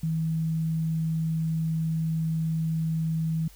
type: tone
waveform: sine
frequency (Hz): 160.8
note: E3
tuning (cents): -43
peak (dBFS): -24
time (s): 0.03-3.48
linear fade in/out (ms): 5
effects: added 50 Hz sine -50 dBFS peak until 3.55 s + white hiss -55 dBFS RMS until 3.55 s